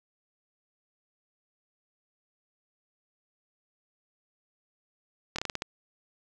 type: slowing click train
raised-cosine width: 0.2 ms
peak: -14 dBFS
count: 7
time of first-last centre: 5.36-5.621 s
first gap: 25 ms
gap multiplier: 1.22
effects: none

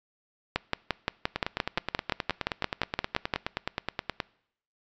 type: two click trains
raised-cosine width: 0.3 ms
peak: -12 / -9 dBFS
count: 28 / 17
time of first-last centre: 1.36-4.202 / 0.56-3.338 s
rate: 9.5 / 5.76 Hz
effects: noise-tail reverb RT60 0.7 s tail -23 dB re dry + resampled to 16000 Hz

